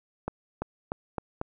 accelerating click train, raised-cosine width 1 ms, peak -16 dBFS, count 5, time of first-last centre 0.28-1.414 s, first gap 340 ms, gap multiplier 0.88, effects none

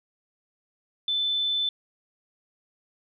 sine tone, 3520 Hz, A7, in tune, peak -23 dBFS, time 1.08-1.69 s, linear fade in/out 2 ms, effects none

